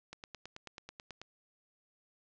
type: click train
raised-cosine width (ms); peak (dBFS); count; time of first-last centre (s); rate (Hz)
0.2; -28; 11; 0.13-1.216; 9.21
effects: resampled to 16000 Hz + 9-bit